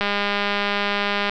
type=click train; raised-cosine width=0.3 ms; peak=-6 dBFS; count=262; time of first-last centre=0.01-1.296 s; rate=203 Hz; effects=low-pass 5000 Hz 12 dB/octave